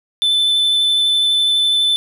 triangle tone with vibrato, 3520 Hz, A7, in tune, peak -11 dBFS, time 0.22-1.96 s, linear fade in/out 0 ms, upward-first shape sine, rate 12 Hz, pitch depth 9 cents each way, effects none

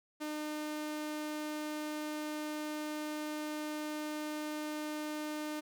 sawtooth tone, 303.2 Hz, D#4, 45 cents flat, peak -33 dBFS, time 0.2-5.61 s, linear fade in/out 20 ms, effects none

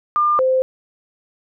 sine tone pair in turn, 1200 / 519.3 Hz, D6 / C5, +37 / -13 cents, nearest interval octave + minor third, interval 1450 cents, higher first, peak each -13 dBFS, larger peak neither, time 0.16-0.39 / 0.39-0.62 s, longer neither, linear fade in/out 0 ms, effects none

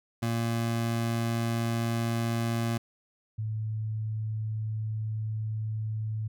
25% pulse / sine tone pair in turn, 115.7 / 108.97 Hz, A#2 / A2, -13 / -16 cents, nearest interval minor second, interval 103 cents, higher first, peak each -23 / -29 dBFS, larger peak first, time 0.22-2.78 / 3.38-6.28 s, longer second, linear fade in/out 10 ms, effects none

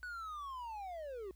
triangle linear sweep, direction down, 1494 to 361.5 Hz, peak -40 dBFS, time 0.03-1.31 s, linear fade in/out 0 ms, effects added 60 Hz sine -58 dBFS peak until 1.35 s + white hiss -75 dBFS RMS until 1.35 s

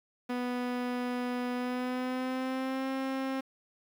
sawtooth tone with pitch glide, 246.9 to 266.2 Hz, B3 to C4, 0 to +30 cents, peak -27 dBFS, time 0.29-3.41 s, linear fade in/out 10 ms, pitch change +130 cents, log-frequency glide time 1.54-2.89 s, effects low-pass 3000 Hz 12 dB/octave + 9-bit

